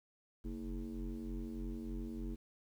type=tone with frequency modulation; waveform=sine; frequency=138.59 Hz; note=C#3; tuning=in tune; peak=-38 dBFS; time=0.44-2.36 s; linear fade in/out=20 ms; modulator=91.3 Hz; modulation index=2.2; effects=tanh soft clip ceiling -36 dBFS + 11-bit